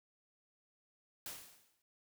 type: noise with exponential decay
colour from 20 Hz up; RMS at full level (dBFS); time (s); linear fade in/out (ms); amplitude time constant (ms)
white; -43; 1.26-1.82; 1; 120
effects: none